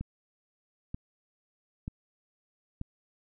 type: click train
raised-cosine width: 5 ms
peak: -23 dBFS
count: 4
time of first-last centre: 0.01-2.814 s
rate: 1.07 Hz
effects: none